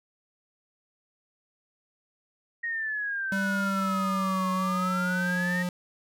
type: exponential two-way sweep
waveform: sine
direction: down then up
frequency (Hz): 1880 to 1088 to 1880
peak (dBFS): -28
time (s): 2.63-5.63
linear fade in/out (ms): 10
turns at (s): 4.51
type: tone with pitch glide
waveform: square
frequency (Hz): 196 to 178.7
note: G3 to F3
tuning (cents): 0 to +40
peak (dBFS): -28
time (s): 3.32-5.69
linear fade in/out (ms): 2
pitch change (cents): -160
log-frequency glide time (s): 3.64-5.38
effects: none